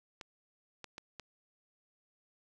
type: clicks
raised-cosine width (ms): 0.2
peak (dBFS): -27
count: 4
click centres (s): 0.212 / 0.843 / 0.981 / 1.197
effects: none